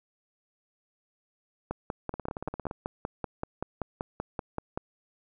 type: two click trains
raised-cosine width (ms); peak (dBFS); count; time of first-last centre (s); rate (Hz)
1; -21 / -17; 11 / 17; 2.14-2.711 / 1.71-4.775; 17.5 / 5.22
effects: none